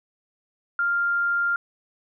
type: tone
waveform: sine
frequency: 1396.9 Hz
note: F6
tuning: in tune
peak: -20 dBFS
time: 0.79-1.56 s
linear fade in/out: 2 ms
effects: none